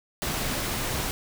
pink noise, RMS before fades -29 dBFS, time 0.22-1.11 s, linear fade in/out 0 ms, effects none

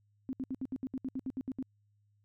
sine tone bursts, 261.7 Hz, C4, in tune, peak -33 dBFS, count 13, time 0.29-1.626 s, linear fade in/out 0 ms, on 40 ms, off 68 ms, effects added 103 Hz sine -68 dBFS peak until 2.24 s

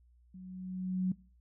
sine tone with level ramp, 185 Hz, F#3, in tune, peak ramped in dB -46 to -26 dBFS, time 0.34-1.12 s, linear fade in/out 5 ms, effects noise-tail reverb RT60 0.4 s tail -22 dB re dry + added 60 Hz sine -61 dBFS peak until 1.4 s

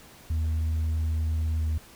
sine tone with pitch glide, 79.5 to 78.54 Hz, D#2 to D#2, +38 to +17 cents, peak -21 dBFS, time 0.3-1.78 s, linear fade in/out 5 ms, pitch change -21 cents, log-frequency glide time 1.58-1.65 s, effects tanh soft clip ceiling -23 dBFS + pink hiss -51 dBFS RMS until 1.95 s

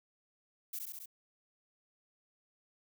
violet noise with echo, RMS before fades -40 dBFS, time 0.73-0.79 s, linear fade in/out 5 ms, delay 67 ms, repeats 4, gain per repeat -2 dB, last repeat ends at 1.058 s, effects none

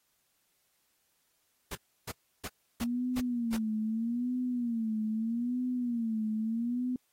pink noise bursts, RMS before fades -39 dBFS, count 6, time 1.71-3.568 s, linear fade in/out 5 ms, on 43 ms, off 320 ms
sine tone with vibrato, 233.1 Hz, A#3, in tune, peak -29 dBFS, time 2.81-6.96 s, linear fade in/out 2 ms, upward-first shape sine, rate 0.79 Hz, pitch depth 130 cents each way
effects white hiss -74 dBFS RMS until 7.12 s + AAC 48 kbps

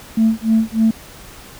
sine tone with tremolo, 222.7 Hz, A3, 21 cents sharp, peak -8 dBFS, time 0.17-0.91 s, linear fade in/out 5 ms, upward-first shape sine, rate 3.3 Hz, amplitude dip 100%, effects tanh soft clip ceiling -6 dBFS + pink hiss -39 dBFS RMS until 1.59 s

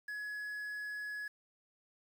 triangle tone with quantisation, 1688 Hz, G#6, 28 cents sharp, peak -37 dBFS, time 0.08-1.28 s, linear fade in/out 5 ms, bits 10, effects none

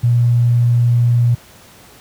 triangle tone with tanh clipping, 119.8 Hz, A#2, 48 cents sharp, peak -9 dBFS, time 0.03-1.35 s, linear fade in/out 10 ms, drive 3 dB, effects pink hiss -43 dBFS RMS until 2 s + high-pass 60 Hz 12 dB/octave

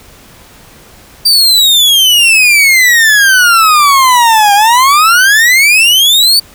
40% pulse exponential two-way sweep, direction down then up, 4716 to 799 to 4622 Hz, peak -3 dBFS, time 1.25-6.4 s, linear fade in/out 10 ms, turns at 4.54 s, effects pink hiss -38 dBFS RMS until 6.54 s

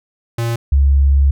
square / sine tone pair in turn, 116.54 / 69.3 Hz, A#2 / C#2, 0 / 0 cents, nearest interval major sixth, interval 900 cents, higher first, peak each -17 / -8 dBFS, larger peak second, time 0.38-0.56 / 0.72-1.31 s, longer second, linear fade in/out 5 ms, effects none

